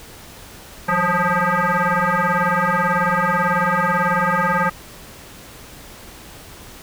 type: tone with frequency modulation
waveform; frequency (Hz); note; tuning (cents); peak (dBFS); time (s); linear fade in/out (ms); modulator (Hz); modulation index
sine; 186.1; F#3; +10; -15; 0.88-4.7; 10; 354; 4.6
effects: pink hiss -40 dBFS RMS until 6.82 s